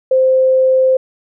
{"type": "tone", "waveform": "sine", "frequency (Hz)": 521, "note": "C5", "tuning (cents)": -7, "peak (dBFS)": -8, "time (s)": [0.11, 0.97], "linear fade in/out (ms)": 5, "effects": []}